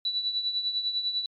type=tone with tremolo; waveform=sine; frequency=3951 Hz; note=B7; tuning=in tune; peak=-23 dBFS; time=0.05-1.26 s; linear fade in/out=2 ms; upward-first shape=triangle; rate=10 Hz; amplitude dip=70%; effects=MP3 64 kbps